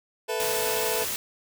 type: chord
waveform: sawtooth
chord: A suspended second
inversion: none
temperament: just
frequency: 440 / 495 / 660 Hz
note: A4 / B4 / E5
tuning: 0 / +4 / +2 cents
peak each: -25 / -27 / -29 dBFS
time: 0.28-1.05 s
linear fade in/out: 20 ms
type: noise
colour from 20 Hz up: white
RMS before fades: -30 dBFS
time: 0.4-1.16 s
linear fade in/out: 0 ms
effects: none